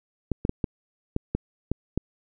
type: clicks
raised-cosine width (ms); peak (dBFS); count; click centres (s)
3; -11; 8; 0.317 / 0.451 / 0.494 / 0.642 / 1.164 / 1.35 / 1.716 / 1.976
effects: none